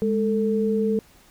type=tone pair together; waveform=sine; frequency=207.7 / 444.3 Hz; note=G#3 / A4; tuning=0 / +17 cents; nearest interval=octave + minor second; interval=1317 cents; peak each=-22 dBFS; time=0.02-0.99 s; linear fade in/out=0 ms; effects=pink hiss -54 dBFS RMS until 1.3 s